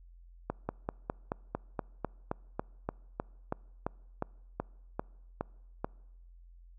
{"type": "slowing click train", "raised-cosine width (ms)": 1, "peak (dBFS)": -18, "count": 19, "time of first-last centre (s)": [0.5, 5.845], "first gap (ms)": 190, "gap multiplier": 1.05, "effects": ["noise-tail reverb RT60 1.0 s tail -26 dB re dry", "added 43 Hz sine -52 dBFS peak until 6.78 s"]}